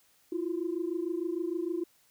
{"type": "tone pair together", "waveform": "sine", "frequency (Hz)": [329.6, 356.2], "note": ["E4", "F4"], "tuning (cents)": [0, 34], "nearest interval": "minor second", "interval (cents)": 134, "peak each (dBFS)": [-32, -32], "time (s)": [0.32, 1.84], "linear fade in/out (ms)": 5, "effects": ["tanh soft clip ceiling -23 dBFS", "white hiss -66 dBFS RMS until 2.1 s"]}